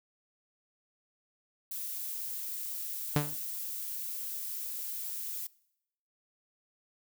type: noise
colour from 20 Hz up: violet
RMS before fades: -38 dBFS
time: 1.71-5.47 s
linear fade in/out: 5 ms
type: tone with exponential decay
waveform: sawtooth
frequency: 147.7 Hz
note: D3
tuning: 10 cents sharp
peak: -18 dBFS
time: 3.16-3.37 s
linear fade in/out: 0 ms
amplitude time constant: 45 ms
effects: noise-tail reverb RT60 0.8 s tail -23 dB re dry